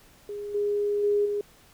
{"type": "tone with level steps", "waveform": "sine", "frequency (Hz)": 411.1, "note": "G#4", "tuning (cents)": -18, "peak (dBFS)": [-32, -23, -20, -25], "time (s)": [0.29, 1.41], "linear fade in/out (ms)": 2, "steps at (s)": [0.54, 1.03, 1.25], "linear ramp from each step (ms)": 10, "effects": ["pink hiss -56 dBFS RMS until 1.73 s"]}